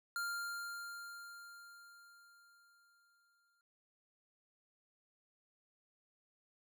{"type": "tone with exponential decay", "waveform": "square", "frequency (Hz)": 1396.9, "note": "F6", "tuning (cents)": 0, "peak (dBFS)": -37, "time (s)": [0.16, 3.61], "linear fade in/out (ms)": 1, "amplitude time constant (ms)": 750, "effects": []}